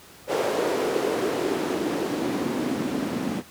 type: noise with band-pass filter sweep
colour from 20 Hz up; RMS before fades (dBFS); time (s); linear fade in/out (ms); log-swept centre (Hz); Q
white; -26; 0.27-3.43; 50; 480 to 230; 2.8
effects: pink hiss -48 dBFS RMS until 3.5 s + high-pass 80 Hz 12 dB/octave